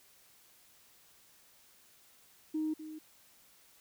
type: tone with echo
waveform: sine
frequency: 311.1 Hz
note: D#4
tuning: in tune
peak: -30 dBFS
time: 2.54-2.74 s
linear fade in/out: 10 ms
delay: 250 ms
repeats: 1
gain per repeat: -12 dB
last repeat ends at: 2.99 s
effects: tanh soft clip ceiling -26 dBFS + white hiss -63 dBFS RMS until 3.8 s